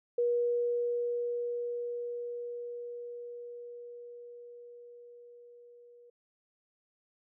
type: tone with level ramp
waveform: sine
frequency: 480 Hz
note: B4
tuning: 49 cents flat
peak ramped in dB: -25 to -54 dBFS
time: 0.18-6.1 s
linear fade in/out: 5 ms
effects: none